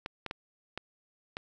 clicks, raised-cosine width 0.3 ms, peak -20 dBFS, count 5, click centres 0.061 / 0.263 / 0.311 / 0.776 / 1.369 s, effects none

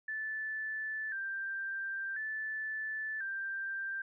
sine tone with vibrato, 1661.2 Hz, G#6, in tune, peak -35 dBFS, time 0.08-4.02 s, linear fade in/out 5 ms, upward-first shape square, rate 0.48 Hz, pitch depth 89 cents each way, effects none

